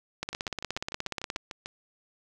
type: two click trains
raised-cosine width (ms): 0.2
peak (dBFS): -14 / -20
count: 20 / 10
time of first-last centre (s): 0.23-1.361 / 0.33-1.659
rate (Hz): 16.8 / 6.77
effects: none